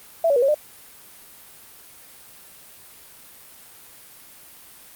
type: tone with pitch steps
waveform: sine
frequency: 663 / 565 / 482.8 / 546 / 601 Hz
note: E5 / C#5 / B4 / C#5 / D5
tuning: +10 / +33 / -39 / -26 / +40 cents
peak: -15 dBFS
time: 0.24-0.545 s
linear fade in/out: 5 ms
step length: 61 ms
effects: white hiss -46 dBFS RMS until 4.95 s + Opus 32 kbps